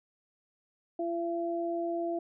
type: tone pair together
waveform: sine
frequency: 340.1 / 677 Hz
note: F4 / E5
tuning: -46 / +46 cents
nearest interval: octave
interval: 1192 cents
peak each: -32 / -33 dBFS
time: 0.99-2.19 s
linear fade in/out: 5 ms
effects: none